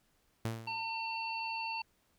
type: tone with exponential decay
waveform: sawtooth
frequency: 113.4 Hz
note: A#2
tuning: 47 cents flat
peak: -28 dBFS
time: 0.45-0.91 s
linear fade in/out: 0 ms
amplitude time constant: 100 ms
type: harmonic tone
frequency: 903 Hz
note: A5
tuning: 45 cents sharp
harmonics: 1 / 3 / 5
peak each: -38 / -39 / -45 dBFS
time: 0.67-1.82 s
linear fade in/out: 5 ms
effects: pink hiss -73 dBFS RMS until 2.18 s